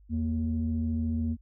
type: tone pair together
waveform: sine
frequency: 82.41 / 233.1 Hz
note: E2 / A#3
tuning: 0 / 0 cents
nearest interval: octave + tritone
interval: 1800 cents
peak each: -28 dBFS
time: 0.09-1.37 s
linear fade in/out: 50 ms
effects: tanh soft clip ceiling -20 dBFS + added 50 Hz sine -53 dBFS peak until 1.41 s